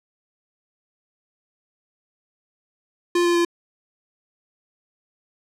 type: tone with pitch steps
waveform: square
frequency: 349.2 / 346.4 / 343.6 Hz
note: F4 / F4 / F4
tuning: 0 / -14 / -28 cents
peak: -17 dBFS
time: 3.15-3.45 s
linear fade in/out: 5 ms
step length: 100 ms
effects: low-pass 9000 Hz 12 dB/octave